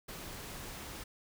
pink noise, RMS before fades -45 dBFS, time 0.08-1.04 s, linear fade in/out 10 ms, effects none

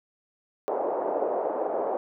pink band-pass noise, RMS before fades -28 dBFS, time 0.68-1.97 s, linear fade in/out 0 ms, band 430 to 760 Hz, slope 24 dB/octave, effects none

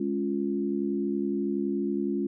sine chord, Db major, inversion second, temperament equal, 207.7 / 277.2 / 349.2 Hz, Ab3 / Db4 / F4, 0 / 0 / 0 cents, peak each -30 dBFS, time 0-2.27 s, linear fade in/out 5 ms, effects none

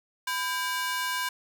sawtooth ring-modulated tone, 1300 Hz, E6, 24 cents flat, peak -21 dBFS, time 0.27-1.29 s, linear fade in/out 5 ms, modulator 296 Hz, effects none

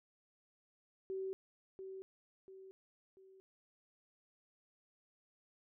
sine tone with echo, 382 Hz, G4, 45 cents flat, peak -38 dBFS, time 1.1-1.33 s, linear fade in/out 0 ms, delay 690 ms, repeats 3, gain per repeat -7 dB, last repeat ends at 3.4 s, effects none

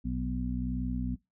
harmonic tone with a mistuned harmonic, 61.8 Hz, B1, 2 cents sharp, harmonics 1 / 2 / 3 / 4, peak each -34 / -39 / -36 / -34 dBFS, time 0.04-1.16 s, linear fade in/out 20 ms, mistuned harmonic 1, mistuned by -62 cents, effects noise-tail reverb RT60 0.2 s tail -22 dB re dry

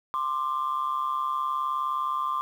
sine tone pair together, 1046.5 / 1185.8 Hz, C6 / D6, 0 / +16 cents, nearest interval major second, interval 216 cents, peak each -27 dBFS, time 0.14-2.41 s, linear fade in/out 0 ms, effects tanh soft clip ceiling -20 dBFS + 9-bit

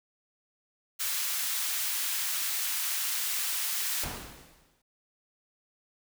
white high-pass noise, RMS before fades -31 dBFS, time 0.99-4.05 s, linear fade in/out 20 ms, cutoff 1300 Hz, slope 12 dB/octave
pink noise with exponential decay, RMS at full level -33 dBFS, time 4.03-4.82 s, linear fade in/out 5 ms, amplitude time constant 170 ms
effects none

